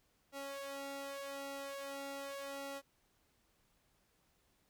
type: tone with flanger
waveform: sawtooth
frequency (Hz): 277.2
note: C#4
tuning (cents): 0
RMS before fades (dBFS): -45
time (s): 0.32-2.82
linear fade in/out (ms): 50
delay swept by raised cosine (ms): 1.5 to 2.14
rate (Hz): 0.86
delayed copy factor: +1
effects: pink hiss -75 dBFS RMS until 4.69 s